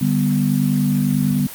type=chord; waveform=sine; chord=G major; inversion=second; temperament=equal; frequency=146.83 / 196 / 246.9 Hz; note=D3 / G3 / B3; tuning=0 / 0 / 0 cents; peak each=-19 dBFS; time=0.01-1.47 s; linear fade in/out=5 ms; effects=white hiss -34 dBFS RMS until 1.54 s + Opus 32 kbps